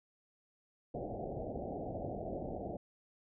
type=low-pass noise; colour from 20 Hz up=white; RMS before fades=-41 dBFS; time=0.94-2.77 s; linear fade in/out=5 ms; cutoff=760 Hz; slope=96 dB/octave; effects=none